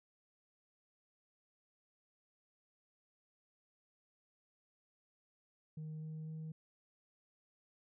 sine tone with pitch steps, 155.56 / 156.73 / 157.91 Hz, D#3 / D#3 / D#3, 0 / +13 / +26 cents, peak -40 dBFS, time 5.77-6.52 s, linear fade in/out 5 ms, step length 250 ms, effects tanh soft clip ceiling -41 dBFS

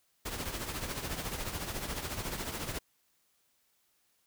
pink noise with tremolo, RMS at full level -35 dBFS, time 0.25-2.79 s, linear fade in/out 10 ms, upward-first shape triangle, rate 14 Hz, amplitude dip 65%, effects white hiss -73 dBFS RMS until 4.26 s

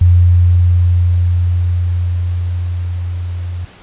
sine tone with level ramp, 88.1 Hz, F2, 16 cents sharp, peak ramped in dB -4 to -19 dBFS, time 0.01-3.65 s, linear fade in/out 5 ms, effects pink hiss -40 dBFS RMS until 3.82 s + resampled to 8000 Hz

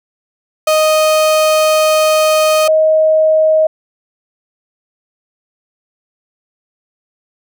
35% pulse / sine tone pair in turn, 622.3 / 628.4 Hz, D#5 / D#5, 0 / +17 cents, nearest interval unison, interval 17 cents, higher second, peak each -7 dBFS, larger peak neither, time 0.67-2.68 / 2.68-3.67 s, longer first, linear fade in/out 5 ms, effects none

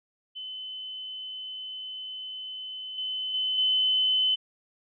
sine tone with level steps, 3036 Hz, F#7, 44 cents sharp, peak -35 / -29 / -25 / -21 dBFS, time 0.35-4.36 s, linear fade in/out 20 ms, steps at 2.98 / 3.34 / 3.58 s, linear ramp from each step 2 ms, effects none

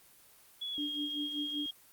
sine tone with pitch glide, 3385 to 3255 Hz, G#7 to G#7, +32 to -36 cents, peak -35 dBFS, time 0.61-1.71 s, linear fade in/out 10 ms, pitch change -68 cents, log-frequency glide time 0.73-0.79 s
sine tone with tremolo, 293.7 Hz, D4, in tune, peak -34 dBFS, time 0.78-1.66 s, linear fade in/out 0 ms, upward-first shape sine, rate 5.2 Hz, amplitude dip 85%
effects white hiss -60 dBFS RMS until 1.92 s + Opus 24 kbps

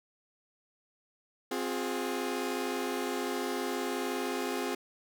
sawtooth chord, F minor, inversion second, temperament equal with one note detuned, 261.6 / 355.9 / 415.3 Hz, C4 / F4 / Ab4, 0 / +33 / 0 cents, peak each -32 dBFS, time 1.51-4.75 s, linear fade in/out 5 ms, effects none

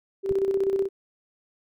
sine tone with tremolo, 389.8 Hz, G4, 10 cents flat, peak -19 dBFS, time 0.23-0.89 s, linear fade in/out 50 ms, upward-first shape square, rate 16 Hz, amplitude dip 50%
click, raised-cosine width 5 ms, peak -23 dBFS, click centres 0.312 s
effects none

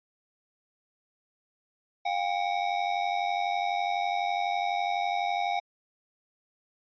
square ring-modulated tone, 753 Hz, F#5, 30 cents sharp, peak -24 dBFS, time 2.05-5.6 s, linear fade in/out 10 ms, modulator 46 Hz, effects resampled to 11025 Hz

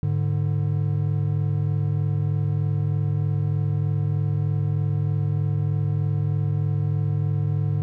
triangle tone pair together, 104.4 / 147.64 Hz, G#2 / D3, +10 / +9 cents, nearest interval tritone, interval 599 cents, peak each -21 dBFS, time 0.03-7.82 s, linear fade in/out 0 ms, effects none

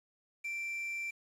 triangle tone with quantisation, 2349 Hz, D7, in tune, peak -34 dBFS, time 0.44-1.11 s, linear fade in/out 10 ms, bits 9, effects low-pass 11000 Hz 12 dB/octave

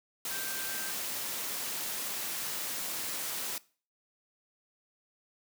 sine tone in noise, 1568 Hz, G6, in tune, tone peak -42 dBFS, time 0.31-0.91 s, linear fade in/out 2 ms, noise white, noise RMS -36 dBFS, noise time 0.25-3.58 s, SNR -9 dB, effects noise-tail reverb RT60 0.4 s tail -21 dB re dry + high-pass 150 Hz 12 dB/octave

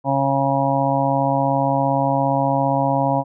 harmonic tone, 137.3 Hz, C#3, 16 cents flat, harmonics 1 / 2 / 4 / 5 / 6 / 7, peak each -23 / -23 / -23 / -23 / -23 / -23 dBFS, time 0.04-3.24 s, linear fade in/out 50 ms, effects none

